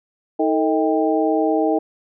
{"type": "harmonic tone with a mistuned harmonic", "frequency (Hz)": 158.5, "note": "D#3", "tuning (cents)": 32, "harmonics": [2, 3, 4, 5], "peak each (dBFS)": [-19, -21, -22, -23], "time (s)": [0.39, 1.79], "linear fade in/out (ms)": 10, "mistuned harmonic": 3, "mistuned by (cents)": -110, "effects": []}